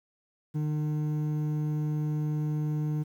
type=tone pair together; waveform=triangle; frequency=151.26 / 304.1 Hz; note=D#3 / D#4; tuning=-49 / -40 cents; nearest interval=octave; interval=1209 cents; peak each=-25 / -35 dBFS; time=0.54-3.04 s; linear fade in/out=20 ms; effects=10-bit